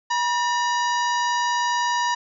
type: harmonic tone with a mistuned harmonic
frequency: 965 Hz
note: B5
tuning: 40 cents flat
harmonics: 1 / 2 / 3 / 4 / 5 / 6 / 7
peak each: -21 / -27 / -34 / -35 / -34 / -36 / -39 dBFS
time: 0.1-2.15 s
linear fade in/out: 10 ms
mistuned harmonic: 2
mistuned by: -110 cents
effects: none